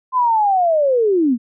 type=linear sweep; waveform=sine; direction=down; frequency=1038 to 220 Hz; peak=-12 dBFS; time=0.12-1.38 s; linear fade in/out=50 ms; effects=none